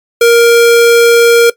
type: tone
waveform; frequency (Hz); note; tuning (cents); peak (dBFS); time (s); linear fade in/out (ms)
square; 468.5; A#4; +9; -3; 0.21-1.5; 5
effects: noise-tail reverb RT60 0.1 s tail -18 dB re dry + MP3 96 kbps